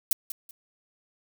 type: noise with echo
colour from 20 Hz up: violet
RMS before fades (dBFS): -22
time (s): 0.11-0.13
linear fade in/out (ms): 2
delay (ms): 190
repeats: 2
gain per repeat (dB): -12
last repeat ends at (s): 0.51
effects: none